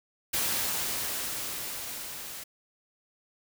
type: noise with level ramp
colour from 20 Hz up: white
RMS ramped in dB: -28 to -41 dBFS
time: 0.33-2.44 s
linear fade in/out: 10 ms
effects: none